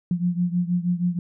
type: beating tone pair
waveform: sine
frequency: 174.61 / 180.91 Hz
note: F3 / F#3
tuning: 0 / -39 cents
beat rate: 6.3 Hz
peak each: -22 / -25 dBFS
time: 0.11-1.19 s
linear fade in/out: 2 ms
effects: none